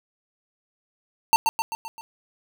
square tone with echo, 903 Hz, A5, 45 cents sharp, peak -13 dBFS, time 1.33-1.36 s, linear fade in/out 0 ms, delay 130 ms, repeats 5, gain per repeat -5 dB, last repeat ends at 2.01 s, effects none

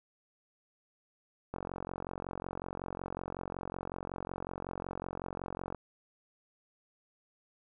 click train, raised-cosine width 1 ms, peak -24 dBFS, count 192, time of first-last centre 1.54-5.747 s, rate 45.4 Hz, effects none

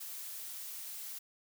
blue noise, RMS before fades -44 dBFS, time 0-1.19 s, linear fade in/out 10 ms, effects none

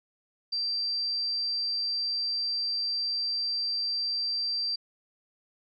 sine tone, 4699 Hz, D8, in tune, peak -27 dBFS, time 0.52-4.76 s, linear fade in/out 10 ms, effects none

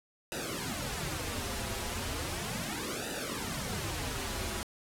pink noise with flanger, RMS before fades -36 dBFS, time 0.32-4.63 s, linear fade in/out 0 ms, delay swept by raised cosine 0.91 to 6.71 ms, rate 0.36 Hz, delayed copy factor -1, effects low-pass 12000 Hz 12 dB/octave

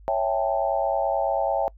sine chord, A dominant seventh, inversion first, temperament equal with one note detuned, 554.4 / 659.3 / 790.8 / 880 Hz, C#5 / E5 / G5 / A5, 0 / 0 / +15 / 0 cents, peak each -26 / -25 / -26 / -30 dBFS, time 0.08-1.68 s, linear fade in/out 0 ms, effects noise-tail reverb RT60 0.1 s tail -25 dB re dry + added 50 Hz sine -45 dBFS peak until 1.77 s

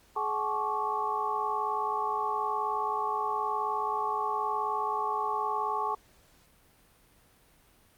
sine tone cluster, 423.9 / 759 / 863 / 1098 / 1157 Hz, G#4 / F#5 / A5 / C#6 / D6, +35 / +44 / -34 / -17 / -26 cents, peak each -37 / -38 / -32 / -32 / -36 dBFS, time 0.16-5.95 s, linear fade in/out 5 ms, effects pink hiss -62 dBFS RMS until 7.97 s + Opus 48 kbps

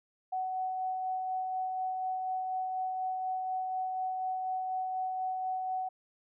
sine tone with tremolo, 748 Hz, F#5, 19 cents sharp, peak -30 dBFS, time 0.32-5.89 s, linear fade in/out 10 ms, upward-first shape sine, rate 4.1 Hz, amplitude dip 25%, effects none

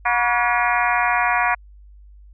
harmonic tone with a mistuned harmonic, 240.7 Hz, B3, 44 cents flat, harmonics 3 / 4 / 5 / 6 / 7 / 8 / 9 / 10, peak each -22 / -23 / -24 / -25 / -25 / -26 / -27 / -27 dBFS, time 0.05-1.55 s, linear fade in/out 10 ms, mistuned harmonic 5, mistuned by -100 cents, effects added 50 Hz sine -42 dBFS peak until 2.33 s

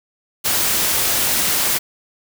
white noise, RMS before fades -18 dBFS, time 0.44-1.79 s, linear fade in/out 20 ms, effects none

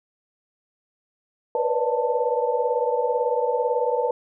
sine tone cluster, 480.4 / 498.4 / 558 / 596 / 886 Hz, B4 / B4 / C#5 / D5 / A5, -48 / +16 / +11 / +25 / +12 cents, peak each -25 / -24 / -32 / -30 / -26 dBFS, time 1.55-4.11 s, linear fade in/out 2 ms, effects none

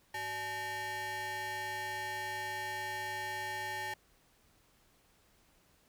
40% pulse ring-modulated tone, 481.8 Hz, B4, 43 cents flat, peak -33 dBFS, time 0.14-3.94 s, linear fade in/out 5 ms, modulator 1340 Hz, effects pink hiss -68 dBFS RMS until 5.88 s

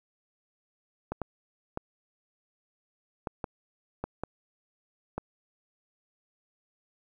clicks, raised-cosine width 1 ms, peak -18 dBFS, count 8, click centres 1.12 / 1.217 / 1.774 / 3.272 / 3.442 / 4.04 / 4.236 / 5.18 s, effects 10-bit

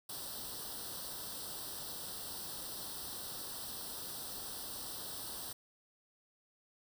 white noise with comb filter, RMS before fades -44 dBFS, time 0.09-5.53 s, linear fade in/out 5 ms, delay 0.22 ms, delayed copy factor +0.85, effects none

